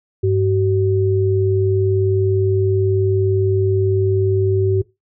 sine tone pair together, 100.4 / 380.1 Hz, G2 / F#4, +42 / +47 cents, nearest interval octave + major seventh, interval 2305 cents, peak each -16 dBFS, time 0.23-4.82 s, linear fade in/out 10 ms, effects noise-tail reverb RT60 0.2 s tail -19 dB re dry

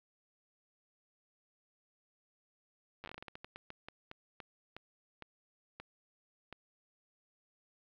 slowing click train, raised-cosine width 0.3 ms, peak -29 dBFS, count 21, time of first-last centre 3.04-6.526 s, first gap 9 ms, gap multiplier 1.26, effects low-pass 4000 Hz 12 dB/octave + 11-bit

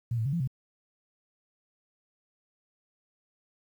sine tone with pitch steps, 117.9 / 111.5 / 138.3 / 170.5 / 130.7 Hz, A#2 / A2 / C#3 / F3 / C3, +20 / +23 / -4 / -41 / -1 cents, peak -26 dBFS, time 0.11-0.475 s, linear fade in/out 5 ms, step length 73 ms, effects 10-bit

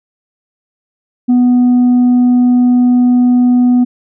sine tone, 246.9 Hz, B3, in tune, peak -3 dBFS, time 1.28-3.85 s, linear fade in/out 20 ms, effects tanh soft clip ceiling -5 dBFS

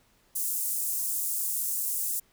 pink high-pass noise, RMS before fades -30 dBFS, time 0.35-2.2 s, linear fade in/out 10 ms, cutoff 8300 Hz, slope 24 dB/octave, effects pink hiss -65 dBFS RMS until 2.32 s

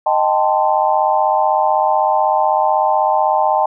sine chord, A half-diminished seventh, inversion second, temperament equal with one note detuned, 622.3 / 784 / 880 / 1040.5 Hz, Eb5 / G5 / A5 / C6, 0 / 0 / 0 / -10 cents, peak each -18 / -16 / -16 / -21 dBFS, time 0.06-3.66 s, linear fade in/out 5 ms, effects none

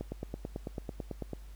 click train, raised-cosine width 2 ms, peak -23 dBFS, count 13, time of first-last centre 0.01-1.333 s, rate 9.07 Hz, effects added 50 Hz sine -45 dBFS peak until 1.55 s + pink hiss -62 dBFS RMS until 1.55 s

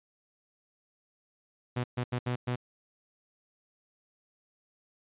sawtooth tone bursts at uneven times, 123.47 Hz, B2, in tune, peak -25 dBFS, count 5, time 1.76-1.84 / 1.97-2.04 / 2.12-2.19 / 2.26-2.36 / 2.47-2.56 s, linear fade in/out 10 ms, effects resampled to 8000 Hz

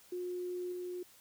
sine tone with level steps, 358.8 Hz, F4, 47 cents sharp, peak -36 / -38 dBFS, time 0.12-1.03 s, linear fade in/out 5 ms, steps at 0.72 s, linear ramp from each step 5 ms, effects white hiss -61 dBFS RMS until 1.2 s

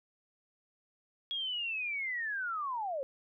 sine linear sweep, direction down, 3322 to 514 Hz, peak -33 dBFS, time 1.31-3.03 s, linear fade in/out 0 ms, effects none

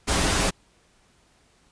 pink noise with comb filter, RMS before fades -22 dBFS, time 0.07-0.51 s, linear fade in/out 20 ms, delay 8.4 ms, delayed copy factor -0.5, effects pink hiss -61 dBFS RMS until 1.71 s + resampled to 22050 Hz

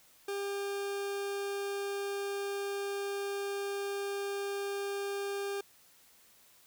40% pulse tone, 400 Hz, G4, 35 cents sharp, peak -33 dBFS, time 0.28-5.61 s, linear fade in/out 5 ms, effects white hiss -62 dBFS RMS until 6.66 s

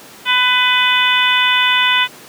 harmonic tone, 500 Hz, B4, 21 cents sharp, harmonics 2 / 3 / 4 / 5 / 6 / 7, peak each -18 / -18 / -18 / -18 / -18 / -18 dBFS, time 0.25-2.08 s, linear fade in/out 50 ms, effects pink hiss -38 dBFS RMS until 2.28 s + high-pass 200 Hz 12 dB/octave

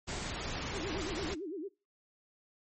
pink noise, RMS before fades -38 dBFS, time 0.07-1.35 s, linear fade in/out 20 ms
sine tone with vibrato, 349.2 Hz, F4, in tune, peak -37 dBFS, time 0.73-1.69 s, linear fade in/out 20 ms, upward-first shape sine, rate 8.9 Hz, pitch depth 270 cents each way
effects noise-tail reverb RT60 0.3 s tail -24 dB re dry + MP3 32 kbps

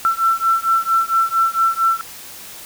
sine beating tone pair, 1340 / 1344.4 Hz, E6 / E6, +28 / +34 cents, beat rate 4.4 Hz, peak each -17 dBFS, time 0.05-2.01 s, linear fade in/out 0 ms, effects white hiss -36 dBFS RMS until 2.65 s

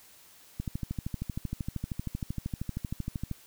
click train, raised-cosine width 5 ms, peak -20 dBFS, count 36, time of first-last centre 0.6-3.313 s, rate 12.9 Hz, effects white hiss -56 dBFS RMS until 3.46 s

